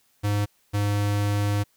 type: tone pair in turn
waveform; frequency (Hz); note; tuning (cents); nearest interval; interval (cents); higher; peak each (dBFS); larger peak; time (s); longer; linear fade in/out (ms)
square; 102.9 / 102.5; G#2 / G#2; -16 / -22; unison; 6; first; -22; neither; 0.23-0.46 / 0.73-1.64; second; 20
effects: white hiss -65 dBFS RMS until 1.76 s